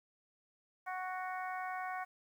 harmonic tone, 370 Hz, F#4, in tune, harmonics 2 / 3 / 4 / 5 / 6, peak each -40 / -44 / -46 / -48 / -50 dBFS, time 0.86-2.05 s, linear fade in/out 20 ms, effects 11-bit

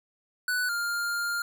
square tone pair in turn, 1487 / 1403.5 Hz, F#6 / F6, +8 / +8 cents, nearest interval minor second, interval 100 cents, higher first, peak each -26 / -28 dBFS, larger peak first, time 0.48-0.69 / 0.69-1.42 s, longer second, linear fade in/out 2 ms, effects none

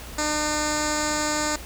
10% pulse tone with low-pass filter, 301.8 Hz, D4, 47 cents sharp, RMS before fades -25 dBFS, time 0.18-1.56 s, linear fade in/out 5 ms, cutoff 6900 Hz, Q 4.9, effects added 60 Hz sine -41 dBFS peak until 1.65 s + pink hiss -40 dBFS RMS until 1.65 s

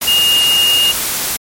sine tone in noise, 2844 Hz, F7, 31 cents sharp, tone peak -9 dBFS, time 0.07-0.92 s, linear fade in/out 10 ms, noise white, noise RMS -18 dBFS, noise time 0.01-1.37 s, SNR +6 dB, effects MP3 64 kbps

